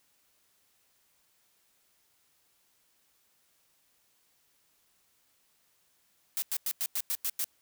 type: noise bursts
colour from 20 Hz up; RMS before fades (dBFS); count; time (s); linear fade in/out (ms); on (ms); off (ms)
blue; -31; 8; 6.37-7.443; 0; 51; 95
effects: white hiss -70 dBFS RMS until 7.61 s